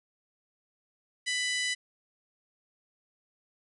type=harmonic tone; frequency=994 Hz; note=B5; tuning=11 cents sharp; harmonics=2 / 3 / 4 / 5 / 6 / 7 / 8 / 9 / 10; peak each=-31 / -35 / -37 / -39 / -41 / -42 / -43 / -44 / -45 dBFS; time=1.26-1.75 s; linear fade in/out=20 ms; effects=none